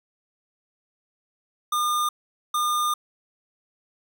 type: tone bursts at uneven times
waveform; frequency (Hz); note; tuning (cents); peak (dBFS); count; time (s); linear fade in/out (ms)
square; 1210; D#6; -49; -22; 2; 1.72-2.09 / 2.54-2.94; 5
effects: none